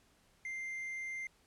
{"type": "tone", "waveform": "triangle", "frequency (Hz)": 2093, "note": "C7", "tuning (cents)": 0, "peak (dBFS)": -37, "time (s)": [0.45, 1.27], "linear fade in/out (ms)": 2, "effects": ["pink hiss -69 dBFS RMS until 1.46 s", "low-pass 11000 Hz 12 dB/octave"]}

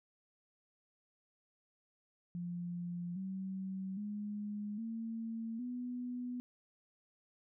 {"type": "tone with pitch steps", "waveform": "sine", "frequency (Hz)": [174.61, 190.41, 207.6, 226.4, 246.9], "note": ["F3", "F#3", "G#3", "A3", "B3"], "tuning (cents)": [0, 50, 0, 50, 0], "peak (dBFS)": -38, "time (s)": [2.35, 6.4], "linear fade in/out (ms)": 0, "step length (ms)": 810, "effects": []}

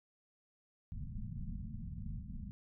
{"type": "low-pass noise", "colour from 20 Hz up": "pink", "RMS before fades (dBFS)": -43, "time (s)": [0.92, 2.51], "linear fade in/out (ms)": 0, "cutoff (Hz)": 230, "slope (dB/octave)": 96, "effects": []}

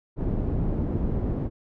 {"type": "low-pass noise", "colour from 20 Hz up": "pink", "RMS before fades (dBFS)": -26, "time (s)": [0.16, 1.5], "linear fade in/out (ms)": 50, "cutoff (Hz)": 350, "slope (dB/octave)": 12, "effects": []}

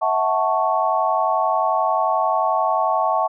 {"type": "chord", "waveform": "sine", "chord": "F# minor seventh", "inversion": "third", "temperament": "equal with one note detuned", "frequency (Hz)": [648.7, 740, 880, 1108.7], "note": ["E5", "F#5", "A5", "C#6"], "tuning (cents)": [-28, 0, 0, 0], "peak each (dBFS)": -22, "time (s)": [0.01, 3.28], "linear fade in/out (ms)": 20, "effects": []}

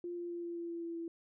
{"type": "tone with pitch steps", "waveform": "sine", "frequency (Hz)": [349.2, 347, 344.8, 342.6, 340.4, 338.3, 336.1, 334], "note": ["F4", "F4", "F4", "F4", "F4", "E4", "E4", "E4"], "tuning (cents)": [0, -11, -22, -33, -44, 45, 34, 23], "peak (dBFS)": -38, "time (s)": [0.04, 1.08], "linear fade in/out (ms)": 2, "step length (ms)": 130, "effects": []}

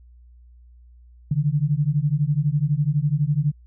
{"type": "beating tone pair", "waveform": "sine", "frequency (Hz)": [141.3, 153.3], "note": ["C#3", "D#3"], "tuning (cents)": [34, -25], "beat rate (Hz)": 12, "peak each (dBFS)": -21, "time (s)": [1.31, 3.52], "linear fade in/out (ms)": 5, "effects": ["added 60 Hz sine -46 dBFS peak until 3.66 s"]}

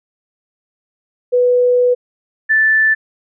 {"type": "tone pair in turn", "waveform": "sine", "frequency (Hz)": [493.5, 1758.6], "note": ["B4", "A6"], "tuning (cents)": [-1, -1], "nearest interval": "octave + minor seventh", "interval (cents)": 2200, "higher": "second", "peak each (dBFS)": -9, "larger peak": "neither", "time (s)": [[1.32, 1.95], [2.49, 2.95]], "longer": "first", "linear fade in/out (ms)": 20, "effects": []}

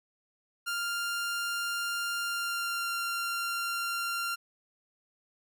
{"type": "tone with pitch glide", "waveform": "sawtooth", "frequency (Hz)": [1396.9, 1384], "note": ["F6", "F6"], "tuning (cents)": [0, -16], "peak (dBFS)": -27, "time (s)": [0.66, 4.36], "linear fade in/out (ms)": 20, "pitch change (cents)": -16, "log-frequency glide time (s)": [2.21, 2.94], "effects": []}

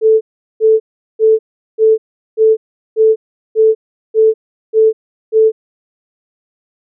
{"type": "tone bursts", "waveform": "sine", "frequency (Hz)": 440, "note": "A4", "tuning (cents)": 0, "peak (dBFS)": -5, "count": 10, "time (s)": [0.01, 5.52], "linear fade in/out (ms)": 50, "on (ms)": 200, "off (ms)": 390, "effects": []}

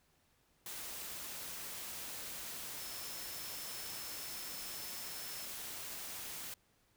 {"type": "tone in noise", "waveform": "sine", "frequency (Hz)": 5280, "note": "E8", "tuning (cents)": 2, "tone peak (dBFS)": -51, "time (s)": [2.8, 5.45], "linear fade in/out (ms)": 2, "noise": "white", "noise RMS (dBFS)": -45, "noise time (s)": [0.66, 6.54], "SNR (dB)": -9, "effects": ["pink hiss -73 dBFS RMS until 6.96 s"]}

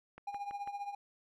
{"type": "click train", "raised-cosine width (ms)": 0.5, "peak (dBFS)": -34, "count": 4, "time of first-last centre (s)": [0.18, 0.675], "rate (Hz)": 6.06}
{"type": "tone with tremolo", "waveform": "triangle", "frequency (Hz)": 810, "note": "G#5", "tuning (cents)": -43, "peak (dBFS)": -33, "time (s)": [0.27, 0.95], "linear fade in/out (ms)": 5, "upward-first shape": "triangle", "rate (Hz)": 15, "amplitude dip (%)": 80}
{"effects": []}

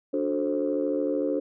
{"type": "chord", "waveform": "sine", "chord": "D dominant seventh", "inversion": "none", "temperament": "just", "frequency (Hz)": [293.7, 367.1, 440.5, 528.6], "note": ["D4", "F#4", "A4", "C5"], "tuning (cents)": [0, -14, 2, 18], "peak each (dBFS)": [-27, -31, -30, -28], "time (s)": [0.13, 1.4], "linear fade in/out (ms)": 10, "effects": ["tanh soft clip ceiling -15 dBFS"]}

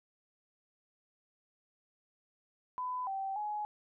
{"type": "tone with pitch steps", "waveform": "sine", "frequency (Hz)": [1003, 776, 840], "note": ["B5", "G5", "G#5"], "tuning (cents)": [26, -18, 19], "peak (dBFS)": -34, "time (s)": [2.78, 3.65], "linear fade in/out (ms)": 0, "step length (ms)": 290, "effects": []}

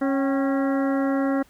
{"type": "harmonic tone with a mistuned harmonic", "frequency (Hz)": 273.8, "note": "C#4", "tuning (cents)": -21, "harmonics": [1, 2, 3, 4, 5, 6, 7], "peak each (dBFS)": [-21, -27, -33, -36, -35, -39, -39], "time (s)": [0.01, 1.43], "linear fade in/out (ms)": 10, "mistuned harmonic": 3, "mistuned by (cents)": -83, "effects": ["pink hiss -57 dBFS RMS until 1.49 s"]}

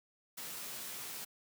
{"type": "noise with comb filter", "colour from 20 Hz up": "white", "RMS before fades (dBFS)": -44, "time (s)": [0.37, 1.25], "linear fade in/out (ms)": 10, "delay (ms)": 14, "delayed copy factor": 0.55, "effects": ["high-pass 100 Hz 12 dB/octave"]}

